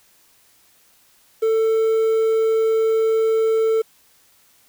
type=tone with quantisation; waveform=triangle; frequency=444.8 Hz; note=A4; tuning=19 cents sharp; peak=-13 dBFS; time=1.42-3.82 s; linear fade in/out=10 ms; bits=7; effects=white hiss -56 dBFS RMS until 4.68 s